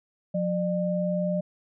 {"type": "tone pair together", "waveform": "sine", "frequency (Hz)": [179.2, 601.9], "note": ["F3", "D5"], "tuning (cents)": [45, 42], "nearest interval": "octave + major sixth", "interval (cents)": 2097, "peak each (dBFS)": [-26, -27], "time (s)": [0.34, 1.41], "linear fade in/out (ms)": 10, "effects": []}